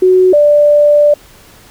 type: tone pair in turn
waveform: sine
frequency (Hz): 370 / 588.7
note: F#4 / D5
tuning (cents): 0 / +4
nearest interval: minor sixth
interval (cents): 804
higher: second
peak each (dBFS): -4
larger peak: neither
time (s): 0.02-0.33 / 0.33-1.14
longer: second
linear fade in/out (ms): 5
effects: pink hiss -41 dBFS RMS until 1.7 s